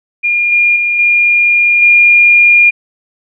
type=tone with level steps; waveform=sine; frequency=2415 Hz; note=D7; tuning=48 cents sharp; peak=-9 / -6 / -10 / -6 / -3 dBFS; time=0.23-2.71 s; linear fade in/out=20 ms; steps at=0.52 / 0.76 / 0.99 / 1.82 s; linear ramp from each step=2 ms; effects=none